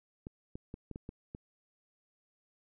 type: clicks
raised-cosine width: 3 ms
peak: -29 dBFS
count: 7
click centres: 0.269 / 0.555 / 0.741 / 0.913 / 0.959 / 1.091 / 1.349 s
effects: none